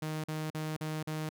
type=tone bursts; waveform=sawtooth; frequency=155.56 Hz; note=D#3; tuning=in tune; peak=-30 dBFS; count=5; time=0.02-1.292 s; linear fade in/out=5 ms; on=220 ms; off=43 ms; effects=none